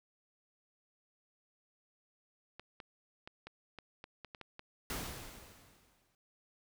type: clicks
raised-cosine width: 0.3 ms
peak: -31 dBFS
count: 10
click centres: 2.596 / 2.802 / 3.275 / 3.47 / 3.787 / 4.041 / 4.247 / 4.348 / 4.413 / 4.594 s
type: noise with exponential decay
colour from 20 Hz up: pink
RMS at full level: -38 dBFS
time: 4.9-6.15 s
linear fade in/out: 1 ms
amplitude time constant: 270 ms
effects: none